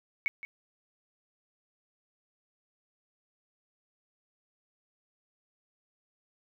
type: tone with echo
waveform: sine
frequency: 2217 Hz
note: C#7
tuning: in tune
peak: -25 dBFS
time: 0.26-0.28 s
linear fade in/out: 0 ms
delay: 170 ms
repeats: 1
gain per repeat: -13 dB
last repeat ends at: 0.45 s
effects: none